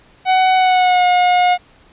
45% pulse tone with pitch glide, 748 to 720 Hz, F#5 to F#5, +19 to -47 cents, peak -10 dBFS, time 0.25-1.58 s, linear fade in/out 50 ms, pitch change -66 cents, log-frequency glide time 0.55-1.05 s, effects pink hiss -49 dBFS RMS until 1.92 s + resampled to 8000 Hz

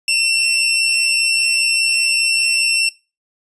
20% pulse tone pair together, 2698 / 2763 Hz, E7 / F7, +40 / -19 cents, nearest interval unison, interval 41 cents, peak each -10 / -19 dBFS, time 0.08-2.89 s, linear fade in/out 2 ms, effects noise-tail reverb RT60 0.3 s tail -21 dB re dry + resampled to 24000 Hz

